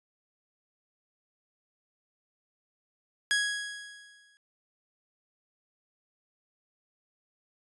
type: tone with exponential decay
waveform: sawtooth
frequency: 1661.2 Hz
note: G#6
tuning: in tune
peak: -19 dBFS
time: 3.31-4.37 s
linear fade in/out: 0 ms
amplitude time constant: 230 ms
effects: resampled to 24000 Hz